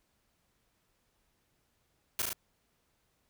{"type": "noise with echo", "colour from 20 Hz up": "white", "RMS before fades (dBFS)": -31, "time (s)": [2.19, 2.22], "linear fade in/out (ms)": 2, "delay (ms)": 37, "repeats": 3, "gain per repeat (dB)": -2, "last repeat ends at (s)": 2.331, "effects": ["pink hiss -75 dBFS RMS until 3.29 s"]}